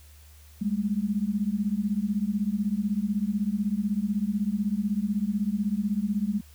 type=beating tone pair; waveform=sine; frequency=198 / 214 Hz; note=G3 / A3; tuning=+18 / -48 cents; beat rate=16 Hz; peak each=-27 dBFS; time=0.61-6.41 s; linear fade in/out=10 ms; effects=added 74 Hz sine -49 dBFS peak until 6.54 s + white hiss -57 dBFS RMS until 6.54 s